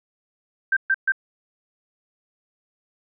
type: tone bursts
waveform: sine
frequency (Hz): 1568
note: G6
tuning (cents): 0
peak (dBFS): -16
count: 3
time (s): 0.72-1.121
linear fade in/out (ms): 5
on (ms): 47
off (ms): 130
effects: none